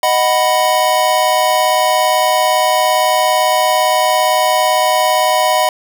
square chord, B major, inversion first, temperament equal, 622.3 / 740 / 987.8 Hz, D#5 / F#5 / B5, 0 / 0 / 0 cents, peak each -16 dBFS, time 0.03-5.69 s, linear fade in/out 2 ms, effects none

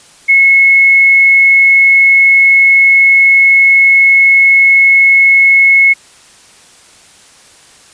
sine tone, 2184 Hz, C#7, 26 cents flat, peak -3 dBFS, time 0.28-5.94 s, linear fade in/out 20 ms, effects white hiss -41 dBFS RMS until 7.93 s + resampled to 22050 Hz

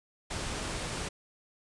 pink low-pass noise, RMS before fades -36 dBFS, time 0.3-1.09 s, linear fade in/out 10 ms, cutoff 10000 Hz, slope 48 dB/octave, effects resampled to 24000 Hz

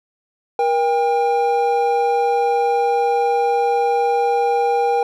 triangle tone pair together, 475.1 / 799 Hz, A#4 / G5, +33 / +33 cents, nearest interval major sixth, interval 900 cents, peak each -16 / -15 dBFS, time 0.59-5.03 s, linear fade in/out 2 ms, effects none

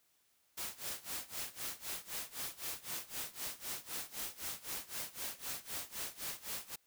white noise with tremolo, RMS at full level -40 dBFS, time 0.57-6.76 s, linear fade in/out 10 ms, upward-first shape sine, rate 3.9 Hz, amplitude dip 90%, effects white hiss -74 dBFS RMS until 6.86 s

